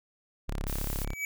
sawtooth tone, 34.43 Hz, C#1, 11 cents flat, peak -27 dBFS, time 0.48-1.14 s, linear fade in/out 10 ms
blue noise, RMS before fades -39 dBFS, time 0.67-1.05 s, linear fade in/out 10 ms
square tone with exponential growth, 2283 Hz, D7, 50 cents flat, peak -28 dBFS, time 0.98-1.25 s, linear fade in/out 1 ms, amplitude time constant 58 ms
effects none

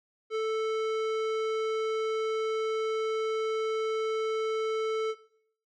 sine tone with tanh clipping, 440 Hz, A4, in tune, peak -29 dBFS, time 0.3-5.15 s, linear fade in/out 50 ms, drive 17 dB, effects noise-tail reverb RT60 0.6 s tail -17 dB re dry

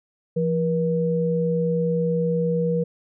sine tone pair together, 169.7 / 480 Hz, F3 / B4, -49 / -49 cents, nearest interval octave + tritone, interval 1800 cents, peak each -22 dBFS, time 0.36-2.84 s, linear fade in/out 10 ms, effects none

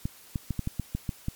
clicks, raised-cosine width 5 ms, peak -16 dBFS, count 9, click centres 0.055 / 0.358 / 0.507 / 0.593 / 0.674 / 0.797 / 0.95 / 1.092 / 1.284 s, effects white hiss -52 dBFS RMS until 1.35 s + MP3 96 kbps

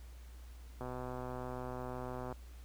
click train, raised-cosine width 1 ms, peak -29 dBFS, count 192, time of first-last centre 0.81-2.326 s, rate 126 Hz, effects added 60 Hz sine -49 dBFS peak until 2.64 s + pink hiss -63 dBFS RMS until 2.64 s

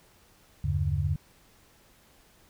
sine tone cluster, 79.7 / 96.5 / 143.1 Hz, D#2 / G2 / D3, +42 / -27 / -45 cents, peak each -29 dBFS, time 0.64-1.16 s, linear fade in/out 5 ms, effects pink hiss -60 dBFS RMS until 2.49 s

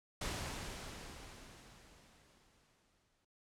pink noise with exponential decay, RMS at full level -39 dBFS, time 0.21-3.25 s, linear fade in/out 5 ms, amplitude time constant 660 ms, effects noise-tail reverb RT60 0.3 s tail -25 dB re dry + low-pass 9000 Hz 12 dB/octave

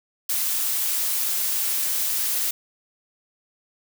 blue noise, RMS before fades -24 dBFS, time 0.29-2.51 s, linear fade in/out 5 ms, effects none

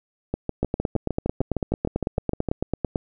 two click trains, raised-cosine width 2 ms, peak -9 / -11 dBFS, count 22 / 15, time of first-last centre 0.63-2.958 / 0.34-2.487 s, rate 9.02 / 6.52 Hz, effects none

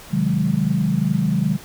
sine chord, Ab dominant seventh, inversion first, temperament equal, 130.81 / 155.56 / 185 / 207.7 Hz, C3 / Eb3 / Gb3 / Ab3, 0 / 0 / 0 / 0 cents, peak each -25 / -21 / -21 / -22 dBFS, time 0.1-1.59 s, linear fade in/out 50 ms, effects pink hiss -41 dBFS RMS until 1.64 s

